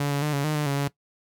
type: tone with pitch steps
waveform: sawtooth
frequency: 143.4 / 142 / 150.2 / 140.8 / 153 / 149.3 / 140.1 / 141.5 Hz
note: D3 / C#3 / D3 / C#3 / D#3 / D3 / C#3 / C#3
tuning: -41 / +42 / +39 / +27 / -29 / +29 / +19 / +36 cents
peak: -19 dBFS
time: 0-0.88 s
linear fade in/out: 5 ms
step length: 110 ms
effects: noise-tail reverb RT60 0.1 s tail -18 dB re dry